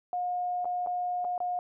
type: tone with dropouts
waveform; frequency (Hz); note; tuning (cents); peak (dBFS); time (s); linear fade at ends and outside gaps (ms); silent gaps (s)
sine; 717; F5; +45; -28; 0.13-1.59; 1; 0.646-0.654 / 0.863-0.871 / 1.245-1.249 / 1.379-1.403
effects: none